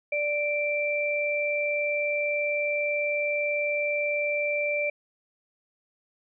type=tone pair together; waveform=sine; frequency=587.3 / 2349 Hz; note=D5 / D7; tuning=0 / 0 cents; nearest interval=2 octaves; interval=2400 cents; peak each=-27 dBFS; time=0.12-4.9 s; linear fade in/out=5 ms; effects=none